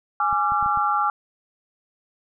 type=chord; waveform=sine; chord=D diminished; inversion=second; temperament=equal with one note detuned; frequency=830.6 / 1174.7 / 1365 Hz; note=Ab5 / D6 / F6; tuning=0 / 0 / -40 cents; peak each=-23 dBFS; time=0.2-1.1 s; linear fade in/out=2 ms
type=clicks; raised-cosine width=5 ms; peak=-26 dBFS; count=5; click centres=0.328 / 0.521 / 0.627 / 0.661 / 0.774 s
effects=none